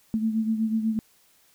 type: beating tone pair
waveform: sine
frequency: 220 / 228.1 Hz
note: A3 / A#3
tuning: 0 / -37 cents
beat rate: 8.1 Hz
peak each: -23 / -30 dBFS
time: 0.14-0.99 s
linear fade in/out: 0 ms
effects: white hiss -61 dBFS RMS until 1.54 s